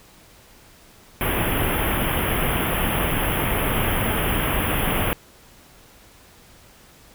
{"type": "band-stop noise", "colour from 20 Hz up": "pink", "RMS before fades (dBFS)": -22, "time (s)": [1.21, 5.13], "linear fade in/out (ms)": 0, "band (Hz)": [3300, 10000], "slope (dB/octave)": 96, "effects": ["pink hiss -50 dBFS RMS until 7.14 s"]}